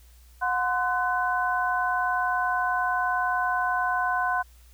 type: tone cluster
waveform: sine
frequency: 728 / 1031 / 1500 Hz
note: F#5 / C6 / F#6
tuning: -28 / -26 / +23 cents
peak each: -27 dBFS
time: 0.41-4.43 s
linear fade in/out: 20 ms
effects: added 60 Hz sine -50 dBFS peak until 4.73 s + white hiss -60 dBFS RMS until 4.73 s